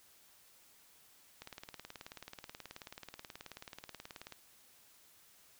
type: click train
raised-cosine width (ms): 0.2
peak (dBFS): -29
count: 55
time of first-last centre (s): 1.42-4.323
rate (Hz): 18.6
effects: white hiss -64 dBFS RMS until 5.59 s